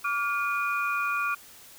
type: tone cluster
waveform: sine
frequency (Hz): 1154 / 1413 / 2447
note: D6 / F6 / D#7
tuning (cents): -31 / +20 / -29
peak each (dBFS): -29 / -29 / -31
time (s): 0.04-1.35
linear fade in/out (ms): 10
effects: white hiss -50 dBFS RMS until 1.78 s